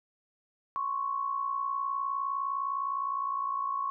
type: tone pair together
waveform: sine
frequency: 1049 / 1108.7 Hz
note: C6 / C#6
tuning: +4 / 0 cents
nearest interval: minor second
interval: 96 cents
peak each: -36 / -30 dBFS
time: 0.76-3.9 s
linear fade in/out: 0 ms
effects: none